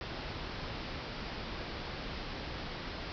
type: low-pass noise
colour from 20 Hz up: pink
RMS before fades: -41 dBFS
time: 0.01-3.12 s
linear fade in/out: 0 ms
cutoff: 5300 Hz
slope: 96 dB/octave
effects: none